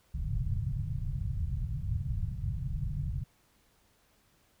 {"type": "low-pass noise", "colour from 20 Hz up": "white", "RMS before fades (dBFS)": -33, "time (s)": [0.14, 3.24], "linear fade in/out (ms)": 5, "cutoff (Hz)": 150, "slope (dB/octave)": 48, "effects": ["pink hiss -68 dBFS RMS until 4.6 s"]}